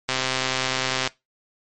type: click train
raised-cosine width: 0.2 ms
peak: -5 dBFS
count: 129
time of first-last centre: 0.09-1.075 s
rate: 130 Hz
effects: noise-tail reverb RT60 0.2 s tail -20 dB re dry + MP3 48 kbps